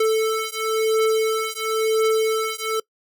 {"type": "beating tone pair", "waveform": "square", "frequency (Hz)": [440, 440.97], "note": ["A4", "A4"], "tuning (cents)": [0, 4], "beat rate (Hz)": 0.97, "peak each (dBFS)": -22, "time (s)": [0, 2.8], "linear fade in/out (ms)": 5, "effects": ["noise-tail reverb RT60 0.1 s tail -24 dB re dry"]}